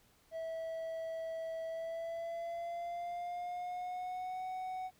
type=tone with pitch glide; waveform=triangle; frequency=652 to 744.6 Hz; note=E5 to F#5; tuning=-19 to +11 cents; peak=-36 dBFS; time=0.31-4.91 s; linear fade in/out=50 ms; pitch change=+230 cents; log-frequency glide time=1.67-4.44 s; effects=pink hiss -68 dBFS RMS until 4.99 s